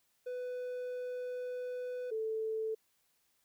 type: tone pair in turn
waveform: triangle / sine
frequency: 498 / 440.7 Hz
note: B4 / A4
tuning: +14 / +3 cents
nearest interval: major second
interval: 211 cents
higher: first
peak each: -35 / -33 dBFS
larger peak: second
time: 0.26-2.11 / 2.11-2.75 s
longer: first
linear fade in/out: 10 ms
effects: white hiss -75 dBFS RMS until 3.44 s